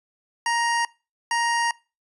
25% pulse tone pair in turn, 937 / 937 Hz, A#5 / A#5, +9 / +9 cents, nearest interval unison, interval 0 cents, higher neither, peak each -17 dBFS, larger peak neither, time 0.46-0.85 / 1.31-1.71 s, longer second, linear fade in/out 2 ms, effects noise-tail reverb RT60 0.3 s tail -23 dB re dry + resampled to 24000 Hz

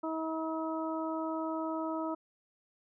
harmonic tone, 320.2 Hz, D#4, 50 cents sharp, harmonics 1 / 2 / 3 / 4, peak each -35 / -38 / -40 / -41 dBFS, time 0.03-2.15 s, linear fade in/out 10 ms, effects none

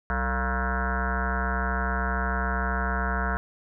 sine tone with frequency modulation, 698.5 Hz, F5, in tune, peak -24 dBFS, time 0.1-3.37 s, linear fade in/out 0 ms, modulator 127 Hz, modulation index 7.3, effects none

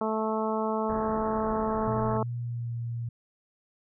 harmonic tone, 218.8 Hz, A3, 9 cents flat, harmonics 1 / 2 / 3 / 4 / 5 / 6, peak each -31 / -31 / -33 / -33 / -35 / -39 dBFS, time 0.01-2.23 s, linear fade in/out 2 ms
pink low-pass noise, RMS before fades -39 dBFS, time 0.89-2.18 s, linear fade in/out 10 ms, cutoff 1800 Hz, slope 96 dB/octave
sine tone with pitch glide, 119.8 to 117.54 Hz, A#2 to A#2, +48 to +15 cents, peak -30 dBFS, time 1.87-3.09 s, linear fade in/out 5 ms, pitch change -33 cents, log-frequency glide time 2.38-2.73 s
effects none

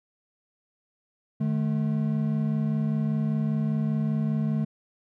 triangle tone pair together, 151.12 / 216.2 Hz, D3 / A3, +50 / -30 cents, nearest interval tritone, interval 620 cents, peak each -24 dBFS, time 1.4-4.65 s, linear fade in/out 10 ms, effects none

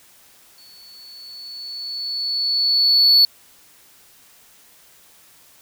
sine tone with exponential growth, 4435 Hz, C#8, in tune, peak -6 dBFS, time 0.58-3.25 s, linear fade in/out 1 ms, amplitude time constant 580 ms, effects tanh soft clip ceiling -8 dBFS + white hiss -51 dBFS RMS until 5.61 s

